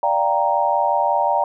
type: chord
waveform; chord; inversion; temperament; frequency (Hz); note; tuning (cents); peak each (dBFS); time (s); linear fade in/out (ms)
sine; G minor seventh; second; equal; 587.3 / 698.5 / 784 / 932.3; D5 / F5 / G5 / Bb5; 0 / 0 / 0 / 0; -22 / -23 / -21 / -19; 0.03-1.44; 2
effects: none